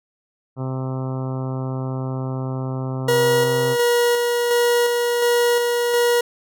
harmonic tone, 130.81 Hz, C3, in tune, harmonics 1 / 2 / 3 / 4 / 5 / 6 / 7 / 8 / 9 / 10, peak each -24 / -30 / -34 / -36 / -38 / -40 / -41 / -42 / -43 / -44 dBFS, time 0.56-3.77 s, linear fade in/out 50 ms
40% pulse tone with tremolo, 478.9 Hz, A#4, 47 cents sharp, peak -14 dBFS, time 3.08-6.21 s, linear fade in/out 5 ms, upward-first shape square, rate 1.4 Hz, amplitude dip 30%
effects none

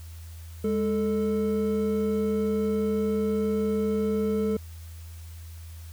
triangle tone pair together, 205.9 / 440 Hz, G#3 / A4, -15 / 0 cents, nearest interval octave + minor second, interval 1315 cents, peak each -24 dBFS, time 0.64-4.57 s, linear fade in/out 5 ms, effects added 82 Hz sine -39 dBFS peak until 5.92 s + white hiss -53 dBFS RMS until 5.92 s

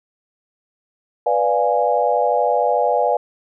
sine chord, B diminished seventh, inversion none, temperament equal, 493.9 / 587.3 / 698.5 / 830.6 Hz, B4 / D5 / F5 / Ab5, 0 / 0 / 0 / 0 cents, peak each -20 dBFS, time 1.26-3.17 s, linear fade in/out 5 ms, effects none

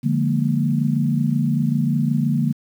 sine chord, Bb dominant seventh, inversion first, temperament equal, 146.83 / 174.61 / 207.7 / 233.1 Hz, D3 / F3 / Ab3 / Bb3, 0 / 0 / 0 / 0 cents, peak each -20 / -25 / -25 / -21 dBFS, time 0.03-2.53 s, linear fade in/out 20 ms, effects 8-bit

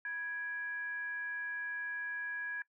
sine tone with frequency modulation, 1661.2 Hz, G#6, in tune, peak -36 dBFS, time 0.05-2.62 s, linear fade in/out 2 ms, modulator 687 Hz, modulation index 0.25, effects noise-tail reverb RT60 0.1 s tail -20 dB re dry

